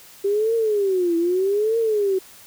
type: tone with vibrato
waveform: sine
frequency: 392 Hz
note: G4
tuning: in tune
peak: -17 dBFS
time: 0.24-2.19 s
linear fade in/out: 10 ms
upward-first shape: triangle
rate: 0.81 Hz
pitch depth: 290 cents each way
effects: white hiss -46 dBFS RMS until 2.46 s